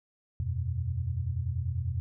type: chord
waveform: sine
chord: E suspended second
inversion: none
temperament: equal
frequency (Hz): 82.41 / 92.5 / 123.47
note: E2 / F#2 / B2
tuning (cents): 0 / 0 / 0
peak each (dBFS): -33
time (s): 0.4-2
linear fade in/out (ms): 0
effects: none